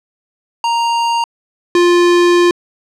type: tone pair in turn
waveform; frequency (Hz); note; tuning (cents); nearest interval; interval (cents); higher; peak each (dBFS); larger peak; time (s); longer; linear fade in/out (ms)
square; 932.3 / 349.9; A#5 / F4; 0 / +3; octave + perfect fourth; 1697; first; -13 / -8; second; 0.64-1.24 / 1.75-2.51; second; 2
effects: low-pass 6000 Hz 12 dB/octave